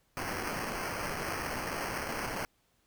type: noise with sample-and-hold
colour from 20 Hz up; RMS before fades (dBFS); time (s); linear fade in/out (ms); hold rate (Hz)
violet; -36; 0.17-2.45; 0; 3675
effects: pink hiss -72 dBFS RMS until 2.86 s